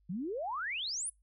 sine exponential sweep, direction up, 162.6 to 10548 Hz, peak -34 dBFS, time 0.09-1.1 s, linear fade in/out 10 ms, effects noise-tail reverb RT60 0.2 s tail -25 dB re dry + added 50 Hz sine -66 dBFS peak until 1.22 s

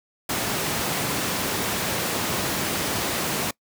pink high-pass noise, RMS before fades -26 dBFS, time 0.29-3.51 s, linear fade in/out 5 ms, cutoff 130 Hz, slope 12 dB/octave, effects noise-tail reverb RT60 0.1 s tail -24 dB re dry

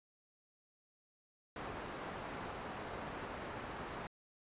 white low-pass noise, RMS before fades -45 dBFS, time 1.56-4.07 s, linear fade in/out 2 ms, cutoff 1200 Hz, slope 12 dB/octave, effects resampled to 8000 Hz

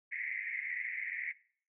pink band-pass noise, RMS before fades -39 dBFS, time 0.11-1.33 s, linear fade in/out 20 ms, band 1900 to 2200 Hz, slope 96 dB/octave, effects noise-tail reverb RT60 0.5 s tail -20 dB re dry

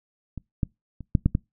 clicks, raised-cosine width 5 ms, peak -21 / -11 / -25 / -6 / -6 / -9 dBFS, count 6, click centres 0.377 / 0.632 / 1.007 / 1.152 / 1.26 / 1.351 s, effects noise-tail reverb RT60 0.2 s tail -25 dB re dry

